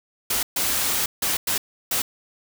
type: noise bursts at uneven times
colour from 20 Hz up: white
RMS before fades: -23 dBFS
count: 5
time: 0.3-0.43 / 0.56-1.06 / 1.22-1.37 / 1.47-1.58 / 1.91-2.02 s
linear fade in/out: 5 ms
effects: none